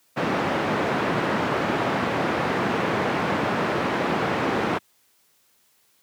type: band-pass noise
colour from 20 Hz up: pink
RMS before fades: -24 dBFS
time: 0.16-4.79 s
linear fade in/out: 20 ms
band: 180 to 1800 Hz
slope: 12 dB/octave
effects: white hiss -63 dBFS RMS until 6.02 s + high-pass 80 Hz 12 dB/octave